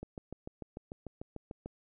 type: click train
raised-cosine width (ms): 2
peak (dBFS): -28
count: 12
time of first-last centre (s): 0.03-1.66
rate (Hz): 6.75
effects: none